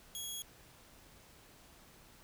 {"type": "tone", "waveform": "15% pulse", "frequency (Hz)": 3322, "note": "G#7", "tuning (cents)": 0, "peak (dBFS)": -33, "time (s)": [0.15, 0.42], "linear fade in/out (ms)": 0, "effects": ["pink hiss -60 dBFS RMS until 2.23 s"]}